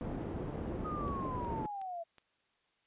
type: low-pass noise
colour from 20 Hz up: white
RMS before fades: -39 dBFS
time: 0.01-1.66 s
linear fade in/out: 0 ms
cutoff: 360 Hz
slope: 12 dB/octave
type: linear sweep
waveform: sine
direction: down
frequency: 1262 to 659.3 Hz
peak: -38 dBFS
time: 0.84-2.04 s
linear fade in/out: 20 ms
type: click train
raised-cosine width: 0.2 ms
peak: -38 dBFS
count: 4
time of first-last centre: 1.08-2.183 s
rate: 2.72 Hz
effects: white hiss -75 dBFS RMS until 2.86 s + resampled to 8000 Hz